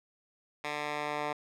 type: tone with band-pass filter sweep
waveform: 10% pulse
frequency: 148.5 Hz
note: D3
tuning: 20 cents sharp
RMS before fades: -35 dBFS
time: 0.64-1.33 s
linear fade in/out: 5 ms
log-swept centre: 2000 to 1200 Hz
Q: 0.9
effects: none